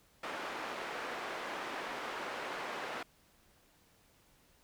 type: band-pass noise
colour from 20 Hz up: white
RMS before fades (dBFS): -41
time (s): 0.23-3.03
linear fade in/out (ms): 5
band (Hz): 320 to 1600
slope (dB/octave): 12
effects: pink hiss -67 dBFS RMS until 4.63 s